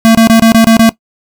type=tone bursts; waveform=square; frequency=225.8 Hz; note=A3; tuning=45 cents sharp; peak=-3 dBFS; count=7; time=0.05-0.892 s; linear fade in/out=0 ms; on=98 ms; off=26 ms; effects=noise-tail reverb RT60 0.1 s tail -18 dB re dry